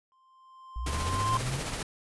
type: tone with exponential growth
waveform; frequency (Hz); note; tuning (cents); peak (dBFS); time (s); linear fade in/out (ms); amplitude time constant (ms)
triangle; 1046.5; C6; 0; -22; 0.12-1.37; 0; 270
type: linear sweep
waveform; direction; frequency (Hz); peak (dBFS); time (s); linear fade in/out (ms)
sine; up; 54.3 to 140; -31; 0.76-1.6; 0
type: noise with tremolo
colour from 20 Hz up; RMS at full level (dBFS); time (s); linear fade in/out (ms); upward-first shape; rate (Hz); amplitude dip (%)
pink; -33; 0.86-1.83; 5; sine; 15; 35
effects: resampled to 24000 Hz